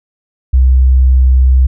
sine tone, 64.4 Hz, C2, 27 cents flat, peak -4 dBFS, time 0.53-1.67 s, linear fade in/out 10 ms, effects none

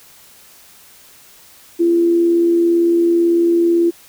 sine tone with amplitude modulation, 340.5 Hz, F4, 44 cents flat, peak -9 dBFS, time 1.79-3.91 s, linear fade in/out 20 ms, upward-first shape sine, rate 78 Hz, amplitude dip 30%, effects white hiss -45 dBFS RMS until 4.08 s

